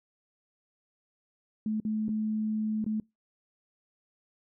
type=tone with dropouts; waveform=sine; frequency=216.1 Hz; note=A3; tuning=31 cents flat; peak=-27 dBFS; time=1.66-3 s; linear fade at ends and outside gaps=2 ms; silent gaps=1.801-1.85 / 2.083-2.09 / 2.843-2.863 s; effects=noise-tail reverb RT60 0.2 s tail -25 dB re dry